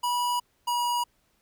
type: tone pair in turn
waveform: square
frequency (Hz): 974 / 963.9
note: B5 / B5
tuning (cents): -24 / -42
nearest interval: unison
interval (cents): 18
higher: first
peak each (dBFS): -25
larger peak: neither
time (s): 0.03-0.4 / 0.67-1.04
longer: neither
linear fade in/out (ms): 10
effects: pink hiss -69 dBFS RMS until 1.41 s